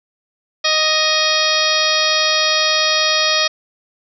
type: harmonic tone with a mistuned harmonic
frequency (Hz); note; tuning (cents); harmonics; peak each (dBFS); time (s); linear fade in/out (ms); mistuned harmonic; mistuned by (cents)
622.3; D#5; 0; 1 / 2 / 3 / 4 / 5 / 6 / 7 / 8 / 9; -22 / -22 / -22 / -22 / -22 / -22 / -22 / -22 / -22; 0.64-3.48; 10; 5; +76
effects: none